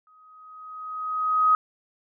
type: tone with exponential growth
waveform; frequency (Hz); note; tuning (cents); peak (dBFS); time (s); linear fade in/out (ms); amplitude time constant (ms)
sine; 1259; D#6; +20; -14; 0.07-1.55; 1; 320
effects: none